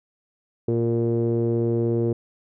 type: tone with low-pass filter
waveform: sawtooth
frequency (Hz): 116.54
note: A#2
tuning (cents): 0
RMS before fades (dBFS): -22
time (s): 0.68-2.13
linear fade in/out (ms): 5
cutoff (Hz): 410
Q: 8.7
effects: none